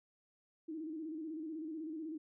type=tone with vibrato; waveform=sine; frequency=315.8 Hz; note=D#4; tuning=26 cents sharp; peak=-40 dBFS; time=0.68-2.18 s; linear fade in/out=10 ms; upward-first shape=square; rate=16 Hz; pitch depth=64 cents each way; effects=none